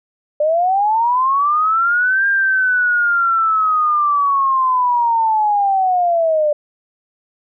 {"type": "linear two-way sweep", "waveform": "sine", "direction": "up then down", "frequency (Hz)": [587.3, 1606, 587.3], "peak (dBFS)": -12, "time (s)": [0.4, 6.53], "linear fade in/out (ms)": 5, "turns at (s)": 2.27, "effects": []}